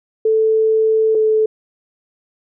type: tone pair in turn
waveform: sine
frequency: 440 / 435.2 Hz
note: A4 / A4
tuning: 0 / -19 cents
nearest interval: unison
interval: 19 cents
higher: first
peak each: -11 dBFS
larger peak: neither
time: 0.25-1.15 / 1.15-1.46 s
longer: first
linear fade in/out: 5 ms
effects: none